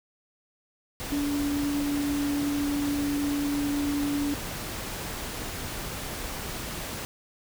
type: tone in noise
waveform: sine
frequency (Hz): 287.5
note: D4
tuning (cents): -37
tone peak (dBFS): -25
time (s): 1.12-4.34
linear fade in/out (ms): 0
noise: pink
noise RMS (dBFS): -35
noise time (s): 1-7.05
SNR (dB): +7
effects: none